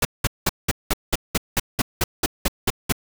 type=noise bursts; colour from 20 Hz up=pink; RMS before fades=-19 dBFS; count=14; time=0.02-2.924 s; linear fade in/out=5 ms; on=31 ms; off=190 ms; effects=none